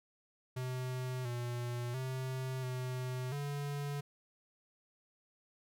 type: tone with pitch steps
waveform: square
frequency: 127.6 / 120.9 / 130.3 / 127.3 / 143.4 Hz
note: C3 / B2 / C3 / C3 / D3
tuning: -43 / -36 / -7 / -47 / -41 cents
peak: -37 dBFS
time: 0.56-4.01 s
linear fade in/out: 10 ms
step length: 690 ms
effects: none